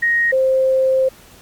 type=tone pair in turn; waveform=sine; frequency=1873 / 525.6 Hz; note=A#6 / C5; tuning=+8 / +8 cents; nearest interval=octave + minor seventh; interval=2200 cents; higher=first; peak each=-13 / -12 dBFS; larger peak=second; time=0.02-0.32 / 0.32-1.09 s; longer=second; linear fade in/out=10 ms; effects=pink hiss -45 dBFS RMS until 1.41 s + Opus 48 kbps